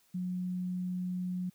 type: tone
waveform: sine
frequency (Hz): 181.4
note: F#3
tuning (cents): -34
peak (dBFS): -32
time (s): 0.14-1.5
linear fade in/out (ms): 10
effects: white hiss -68 dBFS RMS until 1.54 s